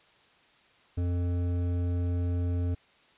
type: tone with hard clipping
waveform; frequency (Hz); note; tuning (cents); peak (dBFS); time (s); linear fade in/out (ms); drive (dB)
sine; 88; F2; +14; -28; 0.97-2.75; 10; 11
effects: white hiss -61 dBFS RMS until 3.17 s + resampled to 8000 Hz